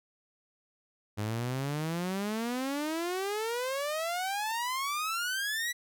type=exponential sweep; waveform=sawtooth; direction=up; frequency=101.9 to 1974 Hz; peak=-27 dBFS; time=1.17-5.73 s; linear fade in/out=20 ms; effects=none